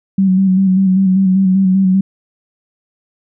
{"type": "tone with vibrato", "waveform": "sine", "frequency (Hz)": 189.7, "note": "F#3", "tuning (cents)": 43, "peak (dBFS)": -8, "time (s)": [0.18, 2.01], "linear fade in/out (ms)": 5, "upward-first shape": "square", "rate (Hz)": 5.1, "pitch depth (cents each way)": 32, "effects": []}